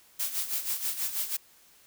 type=noise with tremolo; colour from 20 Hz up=blue; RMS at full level=-29 dBFS; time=0.19-1.37 s; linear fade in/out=10 ms; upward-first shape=sine; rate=6.2 Hz; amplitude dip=70%; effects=white hiss -59 dBFS RMS until 1.86 s